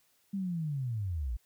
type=linear sweep; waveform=sine; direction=down; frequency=201.7 to 51.7 Hz; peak=-31 dBFS; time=0.33-1.37 s; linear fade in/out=10 ms; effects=white hiss -70 dBFS RMS until 1.45 s